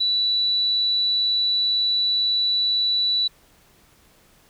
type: tone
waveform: sine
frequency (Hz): 3951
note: B7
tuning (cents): 0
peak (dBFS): -18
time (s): 0-3.28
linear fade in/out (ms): 10
effects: pink hiss -56 dBFS RMS until 4.49 s